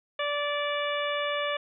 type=harmonic tone; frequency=582 Hz; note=D5; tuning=16 cents flat; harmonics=1 / 2 / 3 / 4 / 5 / 6; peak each=-30 / -33 / -35 / -36 / -37 / -38 dBFS; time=0.19-1.57 s; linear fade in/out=5 ms; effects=none